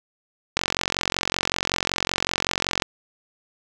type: click train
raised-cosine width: 0.2 ms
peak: -3 dBFS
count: 103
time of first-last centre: 0.57-2.822 s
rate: 45.3 Hz
effects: none